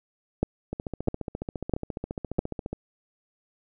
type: two click trains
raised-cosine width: 2 ms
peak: -18 / -9 dBFS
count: 30 / 4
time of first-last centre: 0.73-2.73 / 0.43-2.391 s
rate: 14.5 / 1.53 Hz
effects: none